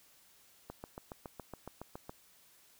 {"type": "click train", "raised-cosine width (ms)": 1, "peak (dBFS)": -29, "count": 11, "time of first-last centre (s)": [0.7, 2.095], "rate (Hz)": 7.17, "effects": ["white hiss -64 dBFS RMS until 2.79 s"]}